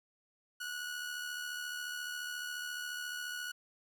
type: tone with amplitude modulation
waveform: sawtooth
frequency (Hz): 1464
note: F#6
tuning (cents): -19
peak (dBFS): -33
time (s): 0.6-3.52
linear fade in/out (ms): 10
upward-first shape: sine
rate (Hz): 74.3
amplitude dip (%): 45
effects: none